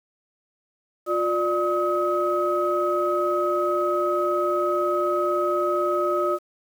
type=tone cluster; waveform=sine; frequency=354.9 / 593 / 1271 Hz; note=F4 / D5 / D#6; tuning=+28 / +17 / +36 cents; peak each=-24 dBFS; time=1.06-6.39 s; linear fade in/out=50 ms; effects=tanh soft clip ceiling -11 dBFS + 8-bit